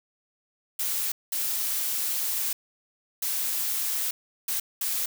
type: noise bursts at uneven times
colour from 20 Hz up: blue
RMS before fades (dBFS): -28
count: 5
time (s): 0.79-1.12 / 1.32-2.53 / 3.22-4.11 / 4.48-4.6 / 4.81-5.06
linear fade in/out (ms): 5
effects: none